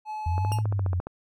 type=tone; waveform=triangle; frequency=858 Hz; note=A5; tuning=44 cents flat; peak=-29 dBFS; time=0.05-0.62 s; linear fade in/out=50 ms
type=linear two-way sweep; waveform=sine; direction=up then down; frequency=80.9 to 109.7 to 87.2 Hz; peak=-23 dBFS; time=0.26-1 s; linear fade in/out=5 ms; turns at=0.58 s
type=click train; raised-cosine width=1 ms; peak=-20 dBFS; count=11; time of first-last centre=0.38-1.07 s; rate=14.5 Hz
type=tone with exponential decay; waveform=15% pulse; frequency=2794 Hz; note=F7; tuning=in tune; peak=-24 dBFS; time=0.52-0.65 s; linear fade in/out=1 ms; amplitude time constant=27 ms
effects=none